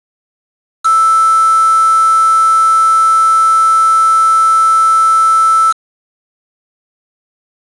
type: tone with quantisation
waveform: sine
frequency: 1320 Hz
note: E6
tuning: 2 cents sharp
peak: -6 dBFS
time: 0.84-5.73 s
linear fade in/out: 20 ms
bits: 3
effects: resampled to 22050 Hz